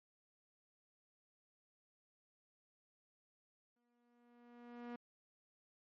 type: tone with exponential growth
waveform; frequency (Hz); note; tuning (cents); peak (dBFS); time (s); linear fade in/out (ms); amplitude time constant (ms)
sawtooth; 240; B3; -49; -40; 3.76-4.96; 5; 260
effects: low-pass 2000 Hz 12 dB/octave + MP3 48 kbps